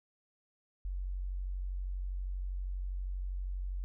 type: tone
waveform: sine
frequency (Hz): 46.25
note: F#1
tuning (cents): 0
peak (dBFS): -34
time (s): 0.85-3.84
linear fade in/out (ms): 0
effects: none